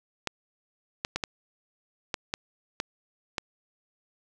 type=clicks; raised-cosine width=0.2 ms; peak=-11 dBFS; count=8; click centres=0.273 / 1.049 / 1.16 / 1.238 / 2.142 / 2.339 / 2.801 / 3.382 s; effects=none